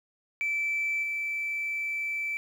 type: tone with level steps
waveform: sine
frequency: 2323 Hz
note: D7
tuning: 20 cents flat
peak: -25 / -28 dBFS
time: 0.41-2.37 s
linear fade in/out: 0 ms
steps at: 1.02 s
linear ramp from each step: 20 ms
effects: tanh soft clip ceiling -22 dBFS + 9-bit